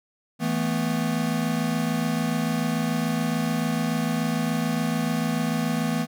square chord, E suspended fourth, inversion none, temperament equal with one note detuned, 163.3 / 220 / 246.9 Hz, E3 / A3 / B3, -16 / 0 / 0 cents, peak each -28 dBFS, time 0.39-6.07 s, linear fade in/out 50 ms, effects none

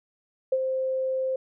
sine tone with ADSR envelope, 523.3 Hz, C5, in tune, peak -18 dBFS, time 0.52-1.36 s, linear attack 6 ms, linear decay 47 ms, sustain -6 dB, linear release 4 ms, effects none

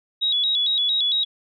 sine tone with vibrato, 3600 Hz, A7, 39 cents sharp, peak -18 dBFS, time 0.21-1.25 s, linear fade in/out 20 ms, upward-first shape square, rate 4.4 Hz, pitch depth 97 cents each way, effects none

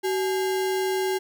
sine tone with sample-and-hold, 377.9 Hz, F#4, 37 cents sharp, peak -22 dBFS, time 0.03-1.19 s, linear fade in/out 20 ms, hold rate 1225 Hz, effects none

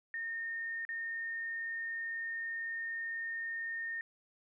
sine tone with dropouts, 1831 Hz, A#6, 32 cents flat, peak -36 dBFS, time 0.14-4.01 s, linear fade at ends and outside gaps 1 ms, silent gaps 0.851-0.89 s, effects none

